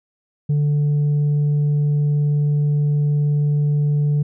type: tone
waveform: sine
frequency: 146.83 Hz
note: D3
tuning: in tune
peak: -12 dBFS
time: 0.49-4.23 s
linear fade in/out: 10 ms
effects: tanh soft clip ceiling -14 dBFS